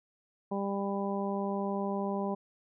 harmonic tone, 198.6 Hz, G3, 23 cents sharp, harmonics 1 / 2 / 3 / 4 / 5, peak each -33 / -36 / -38 / -39 / -40 dBFS, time 0.51-2.35 s, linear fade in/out 10 ms, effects none

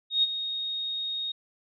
sine tone with ADSR envelope, 3729 Hz, A#7, in tune, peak -18 dBFS, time 0.1-1.32 s, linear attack 130 ms, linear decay 28 ms, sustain -11 dB, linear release 7 ms, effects none

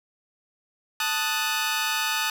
15% pulse chord, D# diminished, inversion second, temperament equal, 880 / 1244.5 / 1480 Hz, A5 / D#6 / F#6, 0 / 0 / 0 cents, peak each -22 dBFS, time 1-2.3 s, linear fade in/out 2 ms, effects none

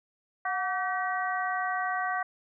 harmonic tone with a mistuned harmonic, 382.8 Hz, G4, 41 cents flat, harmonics 2 / 3 / 4 / 5, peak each -31 / -33 / -34 / -35 dBFS, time 0.45-2.23 s, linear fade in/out 5 ms, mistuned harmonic 2, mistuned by -76 cents, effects none

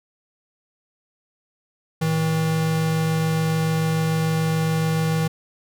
square tone pair together, 113.28 / 160.2 Hz, A#2 / E3, -49 / -49 cents, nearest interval tritone, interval 600 cents, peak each -30 / -20 dBFS, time 2.01-5.28 s, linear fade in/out 10 ms, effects none

